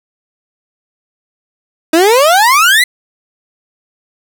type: exponential sweep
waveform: 30% pulse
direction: up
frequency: 310.2 to 2060 Hz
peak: -3 dBFS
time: 1.93-2.84 s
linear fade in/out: 5 ms
effects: none